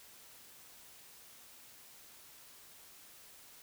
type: silence
effects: white hiss -57 dBFS RMS until 3.62 s